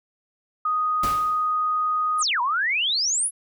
sine tone, 1244.5 Hz, D#6, in tune, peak -20 dBFS, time 0.65-2.23 s, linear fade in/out 5 ms
pink noise with exponential decay, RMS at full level -28 dBFS, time 1.03-1.54 s, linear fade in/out 5 ms, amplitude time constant 110 ms
sine exponential two-way sweep, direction down then up, 11175 to 924 to 11175 Hz, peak -20 dBFS, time 2.18-3.31 s, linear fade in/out 50 ms, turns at 2.41 s
effects none

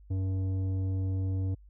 sine tone with tanh clipping, 94.8 Hz, F#2, 43 cents sharp, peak -29 dBFS, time 0.1-1.55 s, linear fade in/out 10 ms, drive 10 dB, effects added 50 Hz sine -51 dBFS peak until 1.69 s

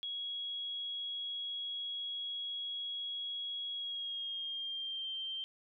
sine tone with pitch glide, 3322 to 3145 Hz, G#7 to G7, 0 to +5 cents, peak -37 dBFS, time 0.03-5.44 s, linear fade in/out 0 ms, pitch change -95 cents, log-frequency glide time 3.72-5.14 s, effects none

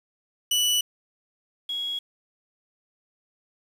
sawtooth / sine tone pair in turn, 2960 / 3322 Hz, F#7 / G#7, 0 / 0 cents, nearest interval major second, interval 200 cents, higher second, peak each -17 / -27 dBFS, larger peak first, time 0.51-0.81 / 1.69-1.99 s, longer neither, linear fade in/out 5 ms, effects resampled to 32000 Hz + 8-bit

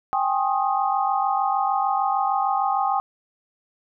sine chord, Ab major seventh, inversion third, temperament equal with one note detuned, 784 / 830.6 / 1072.2 / 1244.5 Hz, G5 / Ab5 / C6 / Eb6, 0 / 0 / +42 / 0 cents, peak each -22 / -26 / -27 / -27 dBFS, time 0.13-3 s, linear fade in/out 0 ms, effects none

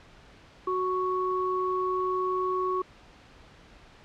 sine tone pair together, 370 / 1109.9 Hz, F#4 / C#6, 0 / +2 cents, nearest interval octave + perfect fifth, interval 1902 cents, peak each -28 dBFS, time 0.67-2.82 s, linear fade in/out 5 ms, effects pink hiss -53 dBFS RMS until 4.04 s + low-pass 4000 Hz 12 dB/octave

